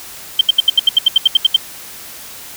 sine tone bursts, 3136 Hz, G7, in tune, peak -4 dBFS, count 13, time 0.39-1.563 s, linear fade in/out 5 ms, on 21 ms, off 75 ms, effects white hiss -33 dBFS RMS until 2.56 s

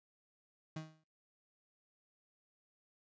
35% pulse tone with exponential decay, 157.4 Hz, D#3, 20 cents sharp, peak -37 dBFS, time 0.76-1.04 s, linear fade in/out 5 ms, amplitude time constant 59 ms, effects noise-tail reverb RT60 0.3 s tail -21 dB re dry + resampled to 16000 Hz

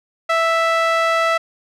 sawtooth tone with band-pass filter, 659.3 Hz, E5, in tune, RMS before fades -17 dBFS, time 0.29-1.38 s, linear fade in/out 10 ms, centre 1500 Hz, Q 1.1, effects none

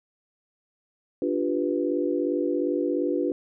sine chord, G dominant seventh, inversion second, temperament equal with one note detuned, 292 / 349.2 / 392 / 493.9 Hz, D4 / F4 / G4 / B4, -10 / 0 / 0 / 0 cents, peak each -27 / -27 / -31 / -29 dBFS, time 1.22-3.32 s, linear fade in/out 2 ms, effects none

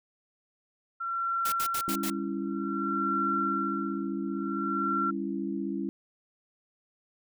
sine tone with tremolo, 1361 Hz, F6, 45 cents flat, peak -26 dBFS, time 1-5.11 s, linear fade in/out 10 ms, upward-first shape sine, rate 0.55 Hz, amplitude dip 95%
white noise bursts, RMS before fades -34 dBFS, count 5, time 1.45-2.102 s, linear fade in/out 5 ms, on 72 ms, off 73 ms
sine chord, C# diminished, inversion second, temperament just, 199.57 / 277.2 / 332.6 Hz, G3 / C#4 / E4, +31 / 0 / +16 cents, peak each -34 dBFS, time 1.88-5.89 s, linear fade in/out 0 ms
effects none

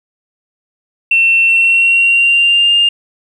sine tone with pitch glide, 2700 to 2810 Hz, E7 to F7, +41 to +10 cents, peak -6 dBFS, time 1.11-2.89 s, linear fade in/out 5 ms, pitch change +69 cents, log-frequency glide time 1.46-2.74 s, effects tanh soft clip ceiling -2 dBFS + 8-bit

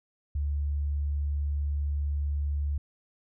sine tone, 72.3 Hz, D2, 27 cents flat, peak -26 dBFS, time 0.35-2.78 s, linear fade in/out 5 ms, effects none

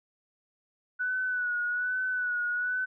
sine tone with vibrato, 1480 Hz, F#6, in tune, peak -27 dBFS, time 0.99-2.86 s, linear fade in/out 20 ms, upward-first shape sine, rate 1.2 Hz, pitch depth 40 cents each way, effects none

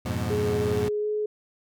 25% pulse chord, F diminished, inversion none, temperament equal with one note detuned, 87.31 / 103.83 / 121.77 Hz, F2 / Ab2 / Cb3, 0 / 0 / -24 cents, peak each -27 dBFS, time 0.05-0.89 s, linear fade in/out 10 ms
sine tone with pitch glide, 418.8 to 423.4 Hz, G#4 to G#4, +15 to +33 cents, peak -24 dBFS, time 0.3-1.26 s, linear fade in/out 5 ms, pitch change +18 cents, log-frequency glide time 1-1.07 s
effects none

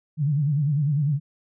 sine tone with vibrato, 145.7 Hz, D3, 13 cents flat, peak -19 dBFS, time 0.17-1.2 s, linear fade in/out 50 ms, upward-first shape sine, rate 10 Hz, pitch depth 130 cents each way, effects none

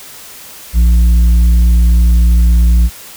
triangle tone with tanh clipping, 58.27 Hz, A#1, in tune, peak -6 dBFS, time 0.73-2.9 s, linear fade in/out 50 ms, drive 10 dB, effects white hiss -33 dBFS RMS until 3.16 s

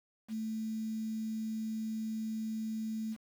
sine tone with quantisation, 220 Hz, A3, in tune, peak -34 dBFS, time 0.28-3.17 s, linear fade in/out 50 ms, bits 9, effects none

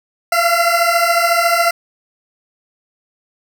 20% pulse beating tone pair, 676 / 690 Hz, E5 / F5, +43 / -21 cents, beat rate 14 Hz, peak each -10 dBFS, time 0.32-1.71 s, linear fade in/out 5 ms, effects none

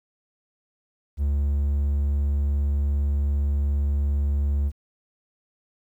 triangle tone, 71.3 Hz, C#2, 49 cents sharp, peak -18 dBFS, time 1.17-4.72 s, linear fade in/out 50 ms, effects 10-bit

